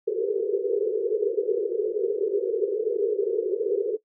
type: band-pass noise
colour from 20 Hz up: white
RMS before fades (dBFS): -25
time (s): 0.07-3.97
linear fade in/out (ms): 10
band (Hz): 380 to 470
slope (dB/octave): 96
effects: noise-tail reverb RT60 0.1 s tail -18 dB re dry